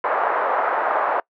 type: band-pass noise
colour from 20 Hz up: pink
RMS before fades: -21 dBFS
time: 0.04-1.2 s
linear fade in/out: 2 ms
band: 570 to 1400 Hz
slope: 24 dB/octave
effects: noise-tail reverb RT60 0.1 s tail -24 dB re dry